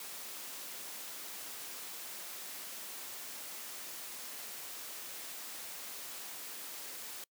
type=high-pass noise; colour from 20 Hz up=white; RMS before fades=-45 dBFS; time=0-7.24 s; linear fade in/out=2 ms; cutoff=220 Hz; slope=12 dB/octave; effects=noise-tail reverb RT60 0.1 s tail -25 dB re dry